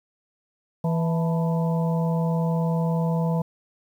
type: harmonic tone with a mistuned harmonic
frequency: 164.81 Hz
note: E3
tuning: in tune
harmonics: 1 / 3 / 4 / 5 / 6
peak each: -21 / -31 / -33 / -35 / -37 dBFS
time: 0.84-3.42 s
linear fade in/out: 5 ms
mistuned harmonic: 5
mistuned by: +110 cents
effects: 9-bit